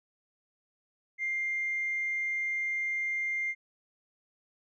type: tone with tanh clipping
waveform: triangle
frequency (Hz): 2100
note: C7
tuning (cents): +6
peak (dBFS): -29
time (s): 1.18-3.55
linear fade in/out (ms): 50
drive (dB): 4
effects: resampled to 16000 Hz

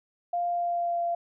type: tone with pitch glide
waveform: sine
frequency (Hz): 698.5 to 688.1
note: F5 to F5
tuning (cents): 0 to -26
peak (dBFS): -25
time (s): 0.33-1.15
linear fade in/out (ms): 5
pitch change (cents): -26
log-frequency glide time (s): 0.48-1.03
effects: none

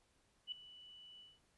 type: tone with ADSR envelope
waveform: sine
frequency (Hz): 2965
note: F#7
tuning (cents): +3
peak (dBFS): -38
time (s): 0.47-1.4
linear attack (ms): 50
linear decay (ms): 3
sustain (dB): -17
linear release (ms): 200
effects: pink hiss -75 dBFS RMS until 1.57 s + resampled to 24000 Hz

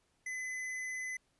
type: tone with tanh clipping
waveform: triangle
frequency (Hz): 2021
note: B6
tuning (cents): +39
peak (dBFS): -39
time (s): 0.26-1.17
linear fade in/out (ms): 5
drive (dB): 18
effects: pink hiss -75 dBFS RMS until 1.39 s + resampled to 24000 Hz

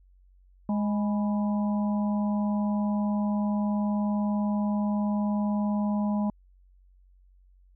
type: harmonic tone with a mistuned harmonic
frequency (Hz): 207.7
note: G#3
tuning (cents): 0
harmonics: 1 / 3 / 4 / 5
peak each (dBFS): -24 / -37 / -38 / -40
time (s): 0.69-6.3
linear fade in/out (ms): 2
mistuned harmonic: 5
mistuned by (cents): -83
effects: added 46 Hz sine -55 dBFS peak until 7.75 s

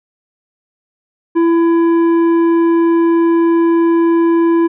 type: tone with tanh clipping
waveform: sine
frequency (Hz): 334.6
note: E4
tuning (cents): +26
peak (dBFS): -10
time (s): 1.35-4.68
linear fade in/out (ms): 20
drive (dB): 9
effects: none

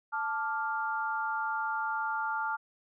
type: chord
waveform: sine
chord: D minor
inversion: second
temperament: equal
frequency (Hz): 880 / 1174.7 / 1396.9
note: A5 / D6 / F6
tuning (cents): 0 / 0 / 0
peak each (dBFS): -33 / -38 / -33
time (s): 0.12-2.57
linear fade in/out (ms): 20
effects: none

